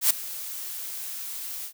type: noise with ADSR envelope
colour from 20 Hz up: blue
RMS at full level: -17 dBFS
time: 0.01-1.73 s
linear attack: 94 ms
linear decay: 5 ms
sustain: -18 dB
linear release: 81 ms
effects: none